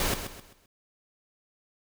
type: noise with echo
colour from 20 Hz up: pink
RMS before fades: -27 dBFS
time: 0-0.14 s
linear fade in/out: 2 ms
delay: 130 ms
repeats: 4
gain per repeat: -9 dB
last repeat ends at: 0.66 s
effects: none